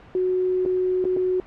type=tone with dropouts; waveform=sine; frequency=368.3 Hz; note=F#4; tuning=8 cents flat; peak=-19 dBFS; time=0.15-1.4 s; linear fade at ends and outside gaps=1 ms; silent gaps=0.652-0.66 / 1.042-1.052 / 1.165-1.17 s; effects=pink hiss -47 dBFS RMS until 1.46 s + low-pass 2000 Hz 12 dB/octave